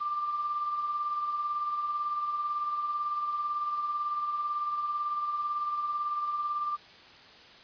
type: tone with tremolo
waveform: sine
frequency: 1186 Hz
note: D6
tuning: 17 cents sharp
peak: -27 dBFS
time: 0-6.77 s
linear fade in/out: 20 ms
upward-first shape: sine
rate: 18 Hz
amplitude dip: 40%
effects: white hiss -52 dBFS RMS until 7.63 s + resampled to 11025 Hz